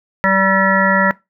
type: harmonic tone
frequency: 192.9 Hz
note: G3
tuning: 28 cents flat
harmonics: 1 / 3 / 5 / 7 / 9 / 10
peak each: -18 / -18 / -18 / -18 / -18 / -18 dBFS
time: 0.24-1.11 s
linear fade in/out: 0 ms
effects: noise-tail reverb RT60 0.2 s tail -20 dB re dry